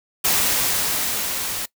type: noise with level ramp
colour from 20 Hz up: white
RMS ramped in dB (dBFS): -18 to -27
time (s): 0.24-1.66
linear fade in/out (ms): 10
effects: noise-tail reverb RT60 0.1 s tail -21 dB re dry